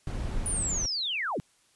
brown noise, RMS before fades -32 dBFS, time 0.07-0.86 s, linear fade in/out 2 ms
sine linear sweep, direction down, 9760 to 92.5 Hz, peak -28 dBFS, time 0.46-1.4 s, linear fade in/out 0 ms
effects white hiss -65 dBFS RMS until 1.75 s + resampled to 24000 Hz

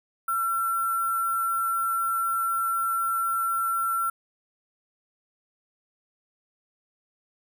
sine tone with sample-and-hold, 1354 Hz, E6, 46 cents sharp, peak -23 dBFS, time 0.28-4.1 s, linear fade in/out 5 ms, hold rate 11025 Hz, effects none

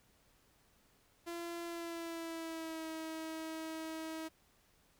sawtooth tone with pitch glide, 340.9 to 319.9 Hz, F4 to D#4, -42 to +48 cents, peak -37 dBFS, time 1.26-4.29 s, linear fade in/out 20 ms, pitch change -110 cents, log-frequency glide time 1.65-2.88 s, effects pink hiss -70 dBFS RMS until 4.99 s

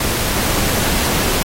pink noise, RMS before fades -18 dBFS, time 0-1.43 s, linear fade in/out 5 ms, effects AAC 48 kbps

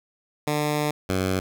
10% pulse tone pair in turn, 149.3 / 93.83 Hz, D3 / F#2, +29 / +25 cents, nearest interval minor sixth, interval 804 cents, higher first, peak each -14 dBFS, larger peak neither, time 0.47-0.91 / 1.09-1.4 s, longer first, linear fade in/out 5 ms, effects none

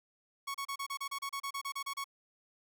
sawtooth tone bursts, 1108.7 Hz, C#6, in tune, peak -32 dBFS, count 15, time 0.47-2.043 s, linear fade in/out 10 ms, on 75 ms, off 32 ms, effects none

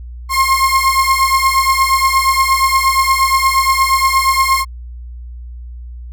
35% pulse beating tone pair, 1064 / 1072.5 Hz, C6 / C6, +29 / +42 cents, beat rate 8.5 Hz, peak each -12 dBFS, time 0.29-4.65 s, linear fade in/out 50 ms, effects added 60 Hz sine -27 dBFS peak until 6.12 s

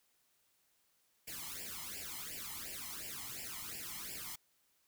white noise with flanger, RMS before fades -45 dBFS, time 1.27-4.36 s, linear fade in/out 10 ms, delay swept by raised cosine 0.39 to 0.99 ms, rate 2.8 Hz, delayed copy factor +1, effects white hiss -75 dBFS RMS until 4.87 s

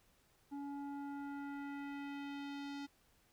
square tone with low-pass filter sweep, 282.4 Hz, C#4, 32 cents sharp, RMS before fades -45 dBFS, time 0.51-2.87 s, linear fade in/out 20 ms, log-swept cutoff 710 to 4900 Hz, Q 1.5, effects pink hiss -72 dBFS RMS until 3.32 s

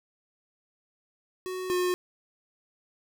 square tone pair in turn, 370 / 360.9 Hz, F#4 / F#4, 0 / -43 cents, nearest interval unison, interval 43 cents, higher first, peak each -33 / -25 dBFS, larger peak second, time 1.46-1.7 / 1.7-1.94 s, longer neither, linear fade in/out 0 ms, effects 10-bit

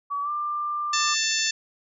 sine tone with pitch glide, 1139 to 1189.4 Hz, C#6 to D6, +47 to +22 cents, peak -25 dBFS, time 0.1-1.15 s, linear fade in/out 20 ms, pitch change +75 cents, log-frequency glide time 0.22-0.3 s
harmonic tone, 887 Hz, A5, 14 cents sharp, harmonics 2 / 3 / 4 / 5 / 6 / 7 / 8, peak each -30 / -30 / -30 / -30 / -30 / -30 / -30 dBFS, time 0.93-1.51 s, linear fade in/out 5 ms
effects none

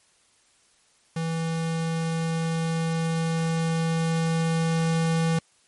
square tone with level ramp, 163.8 Hz, E3, 11 cents flat, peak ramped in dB -26 to -21 dBFS, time 1.16-5.39 s, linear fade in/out 5 ms, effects white hiss -62 dBFS RMS until 5.67 s + MP3 48 kbps

